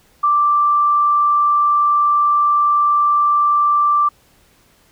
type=tone; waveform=sine; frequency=1174.7 Hz; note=D6; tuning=in tune; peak=-11 dBFS; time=0.23-4.09 s; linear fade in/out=10 ms; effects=pink hiss -54 dBFS RMS until 4.91 s